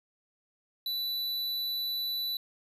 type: tone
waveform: square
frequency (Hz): 3970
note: B7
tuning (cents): +8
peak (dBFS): -31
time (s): 0.86-2.37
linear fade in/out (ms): 2
effects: resampled to 32000 Hz + 12-bit